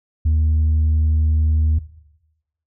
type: tone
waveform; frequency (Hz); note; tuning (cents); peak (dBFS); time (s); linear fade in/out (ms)
sine; 77.8; D#2; 0; -11; 0.25-1.79; 10
effects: noise-tail reverb RT60 0.9 s tail -17 dB re dry + tanh soft clip ceiling -12 dBFS